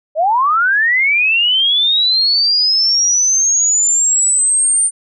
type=linear sweep; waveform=sine; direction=up; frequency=587.3 to 9000 Hz; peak=-10 dBFS; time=0.15-4.91 s; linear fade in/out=50 ms; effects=none